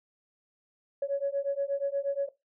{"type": "beating tone pair", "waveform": "sine", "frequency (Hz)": [554.4, 562.8], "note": ["C#5", "C#5"], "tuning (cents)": [0, 26], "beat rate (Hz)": 8.4, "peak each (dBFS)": -30, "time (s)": [1.02, 2.29], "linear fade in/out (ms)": 5, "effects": ["noise-tail reverb RT60 0.2 s tail -17 dB re dry", "tanh soft clip ceiling -20 dBFS"]}